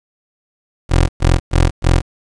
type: tone bursts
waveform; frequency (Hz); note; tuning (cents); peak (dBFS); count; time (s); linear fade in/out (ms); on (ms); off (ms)
20% pulse; 43.25; F1; -16; -4; 4; 0.89-2.02; 50; 200; 110
effects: resampled to 22050 Hz + 7-bit